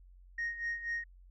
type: tone with tremolo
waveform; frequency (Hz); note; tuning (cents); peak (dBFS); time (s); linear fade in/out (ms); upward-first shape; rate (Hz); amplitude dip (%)
sine; 1864.7; A#6; 0; -30; 0.38-1.04; 5; sine; 4.1; 75
effects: tanh soft clip ceiling -30 dBFS + added 45 Hz sine -54 dBFS peak until 1.3 s